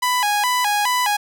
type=tone with vibrato; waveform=sawtooth; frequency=907 Hz; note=A#5; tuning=48 cents flat; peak=-13 dBFS; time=0.02-1.17 s; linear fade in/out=10 ms; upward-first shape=square; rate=2.4 Hz; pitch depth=160 cents each way; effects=none